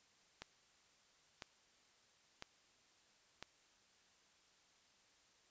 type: click train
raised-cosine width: 0.2 ms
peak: -29 dBFS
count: 4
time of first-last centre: 0.42-3.426 s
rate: 0.998 Hz
effects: white hiss -71 dBFS RMS until 5.5 s + resampled to 16000 Hz